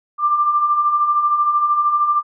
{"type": "beating tone pair", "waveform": "sine", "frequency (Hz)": [1174.7, 1187.7], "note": ["D6", "D6"], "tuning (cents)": [0, 19], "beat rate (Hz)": 13, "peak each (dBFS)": [-23, -14], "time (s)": [0.18, 2.23], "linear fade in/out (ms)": 50, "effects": []}